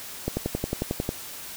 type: click train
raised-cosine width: 2 ms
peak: -12 dBFS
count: 10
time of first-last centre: 0.28-1.091 s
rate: 11.1 Hz
effects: white hiss -39 dBFS RMS until 1.56 s